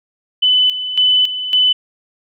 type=tone with tremolo; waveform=sine; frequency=3007 Hz; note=F#7; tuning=27 cents sharp; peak=-9 dBFS; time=0.42-1.73 s; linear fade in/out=10 ms; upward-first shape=square; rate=1.8 Hz; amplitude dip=70%; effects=none